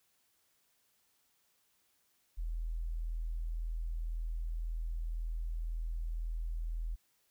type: tone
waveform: sine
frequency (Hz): 40.96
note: E1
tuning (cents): -10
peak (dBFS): -34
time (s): 2.37-6.96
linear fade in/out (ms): 20
effects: white hiss -74 dBFS RMS until 7.3 s